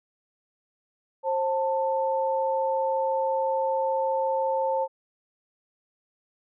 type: tone pair together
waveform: sine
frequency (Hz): 532.3 / 887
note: C5 / A5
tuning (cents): +30 / +14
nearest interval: major sixth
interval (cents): 884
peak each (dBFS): -25 / -26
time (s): 1.23-4.88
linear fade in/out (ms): 50
effects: none